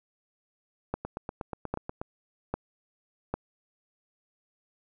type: two click trains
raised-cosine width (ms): 1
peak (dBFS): -20 / -15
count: 9 / 4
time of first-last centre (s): 1.05-2.015 / 0.94-3.34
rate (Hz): 8.29 / 1.25
effects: none

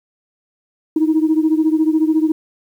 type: beating tone pair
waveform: sine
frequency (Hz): 311.1 / 325.1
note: D#4 / E4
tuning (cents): 0 / -24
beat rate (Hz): 14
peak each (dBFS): -13 / -16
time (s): 0.96-2.32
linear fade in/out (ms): 5
effects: tanh soft clip ceiling -6 dBFS + 8-bit

